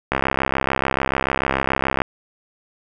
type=click train; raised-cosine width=0.5 ms; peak=-3 dBFS; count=128; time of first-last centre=0.12-2.018 s; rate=66.9 Hz; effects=none